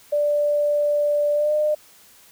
sine tone with pitch glide, 587.3 to 604.5 Hz, D5 to D5, 0 to +50 cents, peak -17 dBFS, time 0.12-1.75 s, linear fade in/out 10 ms, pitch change +50 cents, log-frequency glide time 1.34-1.53 s, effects white hiss -51 dBFS RMS until 2.31 s

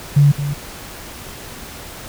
sine tone with echo, 143.6 Hz, D3, 39 cents flat, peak -7 dBFS, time 0.16-0.32 s, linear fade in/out 10 ms, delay 220 ms, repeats 1, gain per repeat -11 dB, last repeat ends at 0.54 s, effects pink hiss -34 dBFS RMS until 2.08 s

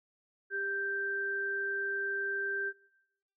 sine tone pair together, 397.2 / 1568 Hz, G4 / G6, +23 / 0 cents, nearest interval 2 octaves, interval 2377 cents, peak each -39 / -32 dBFS, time 0.5-2.73 s, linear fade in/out 50 ms, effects noise-tail reverb RT60 1.0 s tail -25 dB re dry

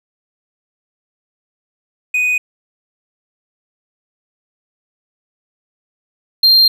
triangle tone pair in turn, 2489 / 4186 Hz, D#7 / C8, 0 / 0 cents, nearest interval major sixth, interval 900 cents, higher second, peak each -11 / -5 dBFS, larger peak second, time 2.14-2.38 / 6.43-6.68 s, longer second, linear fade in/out 5 ms, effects none

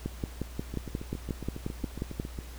two click trains, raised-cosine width 3 ms, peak -24 / -18 dBFS, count 13 / 13, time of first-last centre 0.74-2.388 / 0.06-2.199 s, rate 7.28 / 5.61 Hz, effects added 60 Hz sine -41 dBFS peak until 2.58 s + pink hiss -50 dBFS RMS until 2.58 s

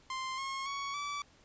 sawtooth tone with pitch steps, 1046.5 / 1080.9 / 1116.4 / 1153.1 Hz, C6 / C#6 / C#6 / D6, 0 / -44 / +12 / -32 cents, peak -32 dBFS, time 0.1-1.22 s, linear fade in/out 2 ms, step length 280 ms, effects pink hiss -63 dBFS RMS until 1.44 s + resampled to 16000 Hz

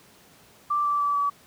sine tone with pitch steps, 1174.7 / 1164.6 / 1154.5 / 1144.6 Hz, D6 / D6 / D6 / D6, 0 / -15 / -30 / -45 cents, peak -21 dBFS, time 0.7-1.3 s, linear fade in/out 10 ms, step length 150 ms, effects pink hiss -54 dBFS RMS until 1.46 s + high-pass 100 Hz 12 dB/octave

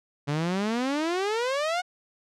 sawtooth exponential sweep, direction up, 140 to 740 Hz, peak -21 dBFS, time 0.27-1.82 s, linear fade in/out 20 ms, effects low-pass 6000 Hz 12 dB/octave

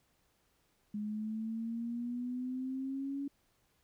sine exponential sweep, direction up, 207.7 to 282 Hz, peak -35 dBFS, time 0.94-3.28 s, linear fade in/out 5 ms, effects pink hiss -74 dBFS RMS until 3.83 s

